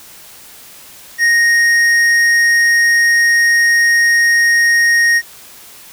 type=tone with tanh clipping; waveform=sine; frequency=1864.7 Hz; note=A#6; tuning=in tune; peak=-10 dBFS; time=1.18-5.22 s; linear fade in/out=50 ms; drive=11 dB; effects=white hiss -38 dBFS RMS until 5.92 s